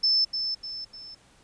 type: tone with echo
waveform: sine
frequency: 5274 Hz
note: E8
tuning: in tune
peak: -19 dBFS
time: 0.03-0.25 s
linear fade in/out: 10 ms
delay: 300 ms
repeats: 3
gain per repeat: -7 dB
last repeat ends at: 1.15 s
effects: pink hiss -58 dBFS RMS until 1.43 s + resampled to 22050 Hz

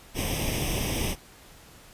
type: noise with comb filter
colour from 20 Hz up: pink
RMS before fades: -28 dBFS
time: 0.14-1.16 s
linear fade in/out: 50 ms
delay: 0.35 ms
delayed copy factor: +0.8
effects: pink hiss -51 dBFS RMS until 1.93 s + resampled to 32000 Hz

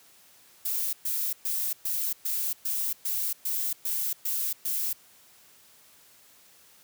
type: noise bursts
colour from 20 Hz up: violet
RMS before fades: -29 dBFS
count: 11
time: 0.65-4.93 s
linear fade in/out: 5 ms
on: 280 ms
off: 120 ms
effects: white hiss -57 dBFS RMS until 6.83 s + high-pass 60 Hz 12 dB/octave

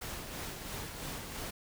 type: noise with tremolo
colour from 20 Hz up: pink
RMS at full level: -40 dBFS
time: 0.01-1.51 s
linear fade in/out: 10 ms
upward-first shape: sine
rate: 3 Hz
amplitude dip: 40%
effects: none

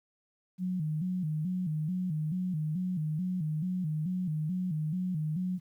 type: tone with vibrato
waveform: sine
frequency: 167.9 Hz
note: E3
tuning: 32 cents sharp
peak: -29 dBFS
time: 0.58-5.6 s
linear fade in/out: 50 ms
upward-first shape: square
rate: 2.3 Hz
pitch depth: 150 cents each way
effects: 11-bit

